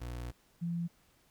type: tone pair in turn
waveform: 30% pulse / sine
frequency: 60.3 / 170.55 Hz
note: B1 / F3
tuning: -41 / -41 cents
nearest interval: octave + tritone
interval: 1800 cents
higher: second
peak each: -36 / -32 dBFS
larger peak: second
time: 0-0.32 / 0.61-0.88 s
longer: first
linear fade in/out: 20 ms
effects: pink hiss -68 dBFS RMS until 1.3 s